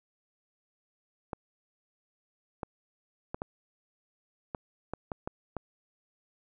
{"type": "clicks", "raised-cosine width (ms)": 1, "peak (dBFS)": -20, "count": 9, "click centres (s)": [1.332, 2.632, 3.345, 3.419, 4.548, 4.936, 5.118, 5.275, 5.567], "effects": []}